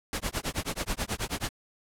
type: noise with tremolo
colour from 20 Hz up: pink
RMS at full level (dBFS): -29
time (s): 0.13-1.49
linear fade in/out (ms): 0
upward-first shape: sine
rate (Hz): 9.3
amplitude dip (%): 100
effects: low-pass 12000 Hz 12 dB/octave